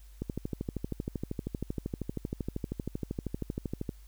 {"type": "click train", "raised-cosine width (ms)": 3, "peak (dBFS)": -20, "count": 48, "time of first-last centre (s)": [0.22, 3.892], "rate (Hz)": 12.8, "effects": ["added 50 Hz sine -49 dBFS peak until 4.07 s", "white hiss -64 dBFS RMS until 4.07 s"]}